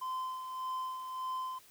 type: tone with tremolo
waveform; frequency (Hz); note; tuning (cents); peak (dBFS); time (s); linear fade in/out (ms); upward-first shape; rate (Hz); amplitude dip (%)
triangle; 1031; C6; -26; -32; 0.01-1.59; 10; sine; 1.7; 50
effects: white hiss -60 dBFS RMS until 1.7 s